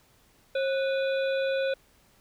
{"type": "harmonic tone with a mistuned harmonic", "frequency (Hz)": 493.9, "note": "B4", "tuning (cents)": 0, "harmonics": [1, 3, 5, 7, 8], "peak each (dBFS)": [-25, -35, -39, -42, -43], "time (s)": [0.55, 1.74], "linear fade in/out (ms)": 5, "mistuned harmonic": 1, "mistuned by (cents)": 150, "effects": ["pink hiss -62 dBFS RMS until 2.2 s"]}